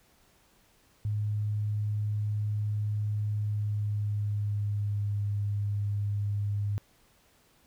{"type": "tone with pitch glide", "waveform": "sine", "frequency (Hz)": [105, 102.25], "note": ["G#2", "G#2"], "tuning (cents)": [19, -26], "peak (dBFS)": -27, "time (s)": [1.05, 6.78], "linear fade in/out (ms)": 0, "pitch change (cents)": -45, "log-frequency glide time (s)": [3.33, 5.23], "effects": ["pink hiss -64 dBFS RMS until 7.66 s"]}